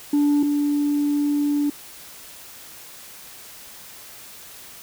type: tone pair in turn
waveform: sine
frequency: 290.8 / 290.8 Hz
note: D4 / D4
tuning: -17 / -17 cents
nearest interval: unison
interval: 0 cents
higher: neither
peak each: -13 / -17 dBFS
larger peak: first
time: 0.13-0.43 / 0.43-1.7 s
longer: second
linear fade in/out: 5 ms
effects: tanh soft clip ceiling -14 dBFS + white hiss -42 dBFS RMS until 4.82 s